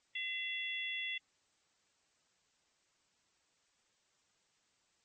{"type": "harmonic tone", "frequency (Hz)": 680, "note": "F5", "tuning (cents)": -46, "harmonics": [3, 4, 5], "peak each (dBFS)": [-40, -41, -42], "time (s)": [0.15, 1.18], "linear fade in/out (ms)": 5, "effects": ["white hiss -75 dBFS RMS until 5.04 s", "MP3 32 kbps"]}